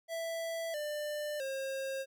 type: tone with pitch steps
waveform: square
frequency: 661 / 595.7 / 536.9 Hz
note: E5 / D5 / C5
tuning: +5 / +24 / +45 cents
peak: -36 dBFS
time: 0.08-2.06 s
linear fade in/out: 50 ms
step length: 660 ms
effects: none